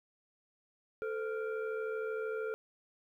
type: tone with frequency modulation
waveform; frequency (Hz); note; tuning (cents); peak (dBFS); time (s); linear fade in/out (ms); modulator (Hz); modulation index
sine; 440; A4; 0; -34; 1.02-2.54; 0; 953; 0.79
effects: 12-bit